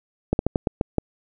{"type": "slowing click train", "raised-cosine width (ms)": 2, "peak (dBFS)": -6, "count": 7, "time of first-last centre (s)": [0.33, 0.983], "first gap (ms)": 61, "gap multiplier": 1.23, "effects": []}